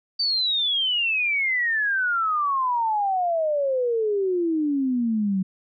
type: exponential sweep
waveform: sine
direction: down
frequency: 4640 to 185 Hz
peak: -20 dBFS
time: 0.19-5.43 s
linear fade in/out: 10 ms
effects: none